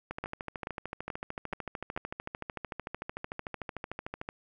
two click trains, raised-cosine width 0.5 ms, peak -19 / -21 dBFS, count 5 / 57, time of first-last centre 0.24-1.964 / 0.11-4.289 s, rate 2.32 / 13.4 Hz, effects none

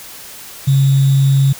sine tone with sample-and-hold, 136.6 Hz, C#3, 25 cents flat, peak -8 dBFS, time 0.67-1.53 s, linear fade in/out 10 ms, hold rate 3675 Hz, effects white hiss -34 dBFS RMS until 1.59 s

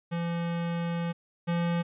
square tone pair in turn, 170 / 171.08 Hz, F3 / F3, -46 / -35 cents, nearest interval unison, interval 11 cents, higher second, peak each -29 / -26 dBFS, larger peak second, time 0.11-1.13 / 1.47-1.83 s, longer first, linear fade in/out 20 ms, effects resampled to 8000 Hz

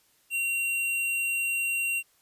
sine tone with sample-and-hold, 2750 Hz, F7, 27 cents flat, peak -25 dBFS, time 0.3-2.03 s, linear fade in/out 50 ms, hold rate 11025 Hz, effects white hiss -65 dBFS RMS until 2.21 s + resampled to 32000 Hz

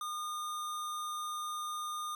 square tone, 1218 Hz, D#6, 37 cents flat, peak -37 dBFS, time 0.01-2.15 s, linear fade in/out 2 ms, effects none

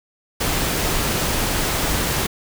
pink noise, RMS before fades -21 dBFS, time 0.4-2.27 s, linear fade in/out 10 ms, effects none

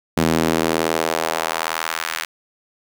sawtooth tone with high-pass filter sweep, 81.1 Hz, E2, 28 cents flat, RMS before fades -21 dBFS, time 0.17-2.25 s, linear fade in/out 5 ms, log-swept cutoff 200 to 1700 Hz, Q 1.2, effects none

